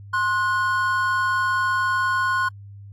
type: tone pair together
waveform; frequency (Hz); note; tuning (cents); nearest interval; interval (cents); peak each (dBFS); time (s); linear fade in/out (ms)
triangle; 1054 / 1461.9; C6 / F#6; +12 / -21; tritone; 567; -20; 0.13-2.49; 10
effects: added 100 Hz sine -38 dBFS peak until 2.92 s + AAC 64 kbps